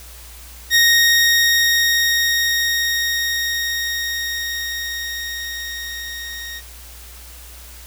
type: tone with level ramp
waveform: 20% pulse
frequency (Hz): 1864.7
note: A#6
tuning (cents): 0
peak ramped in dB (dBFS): -5 to -24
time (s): 0.7-6.62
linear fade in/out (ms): 50
effects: added 60 Hz sine -39 dBFS peak until 7.86 s + white hiss -41 dBFS RMS until 7.86 s